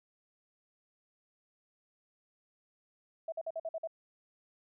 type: tone bursts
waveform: sine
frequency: 652 Hz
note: E5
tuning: 19 cents flat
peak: -34 dBFS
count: 7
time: 3.28-3.874 s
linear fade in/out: 5 ms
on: 42 ms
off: 50 ms
effects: none